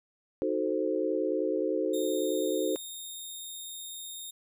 sine chord, D# diminished seventh, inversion none, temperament equal, 311.1 / 370 / 440 / 523.3 Hz, D#4 / F#4 / A4 / C5, 0 / 0 / 0 / 0 cents, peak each -32 dBFS, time 0.42-2.76 s, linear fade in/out 0 ms
15% pulse tone, 3684 Hz, A#7, 21 cents flat, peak -32 dBFS, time 1.93-4.31 s, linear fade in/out 10 ms
effects none

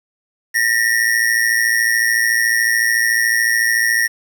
square ring-modulated tone, 1866 Hz, A#6, 1 cent sharp, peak -11 dBFS, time 0.54-4.08 s, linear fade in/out 20 ms, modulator 56.9 Hz, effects 7-bit

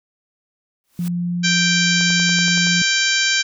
white noise with exponential growth, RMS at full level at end -34 dBFS, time 0.84-1.08 s, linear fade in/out 0 ms, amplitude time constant 51 ms
sine tone with pitch glide, 174.61 to 175.62 Hz, F3 to F3, 0 to +10 cents, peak -19 dBFS, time 0.99-2.82 s, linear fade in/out 2 ms, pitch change +10 cents, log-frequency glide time 1.11-1.51 s
harmonic tone, 784 Hz, G5, in tune, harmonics 2 / 3 / 4 / 5 / 6 / 7 / 8 / 9, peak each -20 / -22 / -23 / -24 / -25 / -25 / -26 / -27 dBFS, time 1.43-3.43 s, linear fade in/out 20 ms
click train, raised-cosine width 1 ms, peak -20 dBFS, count 8, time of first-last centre 2.01-2.67 s, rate 10.6 Hz
effects none

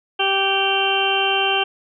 harmonic tone with a mistuned harmonic, 390 Hz, G4, 9 cents flat, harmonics 1 / 2 / 3 / 4 / 6 / 7 / 8, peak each -24 / -22 / -28 / -27 / -31 / -22 / -22 dBFS, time 0.19-1.64 s, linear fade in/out 10 ms, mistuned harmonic 7, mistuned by +17 cents, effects none

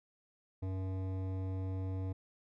sine tone with hard clipping, 94.4 Hz, F#2, 35 cents sharp, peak -37 dBFS, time 0.62-2.13 s, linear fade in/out 10 ms, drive 14 dB, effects none

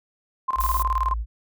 sine tone with tremolo, 1046.5 Hz, C6, in tune, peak -19 dBFS, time 0.48-1.14 s, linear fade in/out 10 ms, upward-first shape square, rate 19 Hz, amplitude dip 80%
sine tone, 55.5 Hz, A1, 16 cents sharp, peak -24 dBFS, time 0.55-1.26 s, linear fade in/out 50 ms
violet noise, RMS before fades -31 dBFS, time 0.6-0.83 s, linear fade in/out 5 ms
effects none

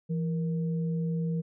sine tone pair together, 166.3 / 468.6 Hz, E3 / A#4, +16 / +9 cents, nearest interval octave + tritone, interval 1793 cents, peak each -27 / -39 dBFS, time 0.09-1.42 s, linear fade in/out 20 ms, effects none

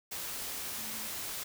sine tone in noise, 218.9 Hz, A3, 9 cents flat, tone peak -50 dBFS, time 0.78-1.08 s, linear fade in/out 10 ms, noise white, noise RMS -39 dBFS, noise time 0.11-1.44 s, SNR -14 dB, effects none

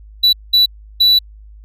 triangle tone bursts at uneven times, 3951 Hz, B7, in tune, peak -6 dBFS, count 3, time 0.23-0.33 / 0.53-0.66 / 1-1.19 s, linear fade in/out 10 ms, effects added 52 Hz sine -36 dBFS peak until 1.64 s

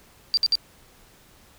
triangle tone bursts, 4699 Hz, D8, in tune, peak -13 dBFS, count 3, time 0.34-0.554 s, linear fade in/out 0 ms, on 32 ms, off 59 ms, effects tanh soft clip ceiling -15 dBFS + pink hiss -54 dBFS RMS until 1.58 s

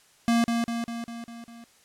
square tone with echo, 233.1 Hz, A#3, in tune, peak -20 dBFS, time 0.28-0.44 s, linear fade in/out 0 ms, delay 200 ms, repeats 6, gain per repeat -4 dB, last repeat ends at 1.64 s, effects white hiss -59 dBFS RMS until 1.84 s + low-pass 10000 Hz 12 dB/octave

